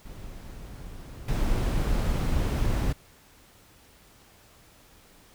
brown noise with level steps, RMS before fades -41 / -25 dBFS, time 0.05-2.93 s, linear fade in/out 10 ms, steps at 1.28 s, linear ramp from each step 5 ms, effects pink hiss -56 dBFS RMS until 5.34 s

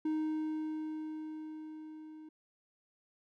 triangle tone with level ramp, 311.1 Hz, D#4, in tune, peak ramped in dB -28 to -46 dBFS, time 0.05-2.29 s, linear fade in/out 5 ms, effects none

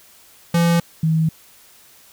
square / sine tone pair in turn, 169.9 / 160.04 Hz, F3 / D#3, -47 / +49 cents, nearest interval minor second, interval 104 cents, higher first, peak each -14 dBFS, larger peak neither, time 0.54-0.8 / 1.03-1.29 s, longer neither, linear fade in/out 5 ms, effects white hiss -49 dBFS RMS until 2.12 s

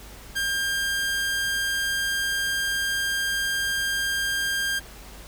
sawtooth tone, 1600 Hz, G6, 35 cents sharp, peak -20 dBFS, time 0.35-4.8 s, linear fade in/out 20 ms, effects added 50 Hz sine -45 dBFS peak until 5.27 s + pink hiss -45 dBFS RMS until 5.27 s

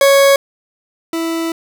40% pulse tone pair in turn, 554 / 329.4 Hz, C#5 / E4, -1 / -1 cents, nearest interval major sixth, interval 900 cents, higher first, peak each -6 / -16 dBFS, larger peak first, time 0.01-0.36 / 1.13-1.52 s, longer second, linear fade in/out 2 ms, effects none

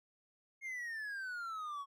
triangle exponential sweep, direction down, 2157 to 1100 Hz, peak -38 dBFS, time 0.61-1.86 s, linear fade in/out 50 ms, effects none

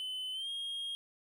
triangle tone with pitch glide, 3032 to 3250 Hz, F#7 to G#7, +42 to -38 cents, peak -35 dBFS, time 0-0.95 s, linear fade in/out 0 ms, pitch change +120 cents, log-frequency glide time 0.33-0.49 s, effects none

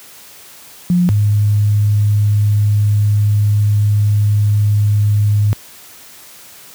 sine tone pair in turn, 177.5 / 103.99 Hz, F3 / G#2, +28 / +3 cents, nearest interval major sixth, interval 925 cents, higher first, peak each -9 dBFS, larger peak neither, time 0.9-1.09 / 1.09-5.53 s, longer second, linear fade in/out 0 ms, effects white hiss -39 dBFS RMS until 6.74 s + high-pass 60 Hz 12 dB/octave

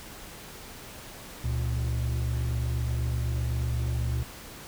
triangle tone pair together, 70.4 / 118.49 Hz, C#2 / A#2, +27 / +29 cents, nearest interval major sixth, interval 902 cents, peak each -25 dBFS, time 1.44-4.23 s, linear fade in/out 5 ms, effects tanh soft clip ceiling -21 dBFS + pink hiss -44 dBFS RMS until 4.67 s

